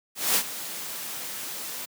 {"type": "noise with ADSR envelope", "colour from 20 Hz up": "white", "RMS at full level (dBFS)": -21, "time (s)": [0.15, 1.86], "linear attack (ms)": 210, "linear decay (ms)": 68, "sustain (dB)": -14, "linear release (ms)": 16, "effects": ["high-pass 150 Hz 12 dB/octave"]}